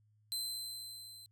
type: tone with level ramp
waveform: sawtooth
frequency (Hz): 4078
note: C8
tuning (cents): -45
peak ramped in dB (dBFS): -32 to -49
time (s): 0.32-1.26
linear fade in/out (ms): 0
effects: added 106 Hz sine -67 dBFS peak until 1.31 s